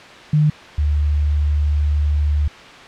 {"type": "tone pair in turn", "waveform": "sine", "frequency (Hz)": [151.3, 73.92], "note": ["D#3", "D2"], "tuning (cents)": [-48, 12], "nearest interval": "octave", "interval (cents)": 1240, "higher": "first", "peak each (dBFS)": [-11, -14], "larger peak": "first", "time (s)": [[0.33, 0.5], [0.78, 2.48]], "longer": "second", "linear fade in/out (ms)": 5, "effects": ["white hiss -38 dBFS RMS until 2.87 s", "low-pass 3000 Hz 12 dB/octave"]}